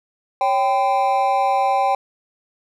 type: tone with amplitude modulation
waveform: triangle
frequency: 784 Hz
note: G5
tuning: in tune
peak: -9 dBFS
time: 0.41-1.95 s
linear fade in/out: 2 ms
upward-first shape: sine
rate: 230 Hz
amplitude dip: 95%
effects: none